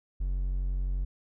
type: tone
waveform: triangle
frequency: 45.87 Hz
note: F#1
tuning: 14 cents flat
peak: -25 dBFS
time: 0.2-1.05 s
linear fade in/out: 10 ms
effects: none